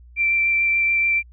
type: tone with vibrato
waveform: sine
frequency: 2349 Hz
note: D7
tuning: in tune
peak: -16 dBFS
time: 0.16-1.23 s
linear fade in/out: 50 ms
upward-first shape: triangle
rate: 6.9 Hz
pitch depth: 11 cents each way
effects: added 60 Hz sine -43 dBFS peak until 1.32 s